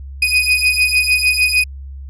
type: beating tone pair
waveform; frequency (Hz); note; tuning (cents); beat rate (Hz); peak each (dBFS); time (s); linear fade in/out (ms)
35% pulse; 2489 / 2495.6; D#7 / D#7; 0 / +5; 6.6; -13; 0.22-1.64; 5
effects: added 68 Hz sine -28 dBFS peak until 2.09 s + low-pass 12000 Hz 12 dB/octave